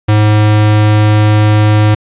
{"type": "tone", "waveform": "square", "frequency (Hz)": 106.1, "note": "G#2", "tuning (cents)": 38, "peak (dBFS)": -6, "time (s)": [0.08, 1.95], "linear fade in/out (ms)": 10, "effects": ["resampled to 8000 Hz", "7-bit"]}